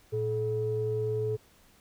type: tone pair together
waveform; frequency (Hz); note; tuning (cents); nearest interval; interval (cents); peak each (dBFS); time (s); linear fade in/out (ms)
sine; 113.9 / 430; A#2 / A4; -40 / -40; octave + major seventh; 2300; -31 / -28; 0.12-1.37; 20
effects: tanh soft clip ceiling -20 dBFS + pink hiss -61 dBFS RMS until 1.8 s